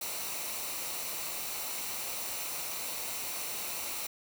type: noise with comb filter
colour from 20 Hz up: white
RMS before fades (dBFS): -37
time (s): 0.01-4.07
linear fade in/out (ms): 5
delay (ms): 0.6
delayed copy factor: -0.5
effects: none